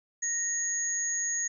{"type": "tone pair together", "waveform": "sine", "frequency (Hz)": [1864.7, 6652], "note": ["A#6", "G#8"], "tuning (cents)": [0, 2], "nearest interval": "octave + minor seventh", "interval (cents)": 2202, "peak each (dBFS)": [-36, -28], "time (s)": [0.22, 1.48], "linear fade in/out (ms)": 10, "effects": []}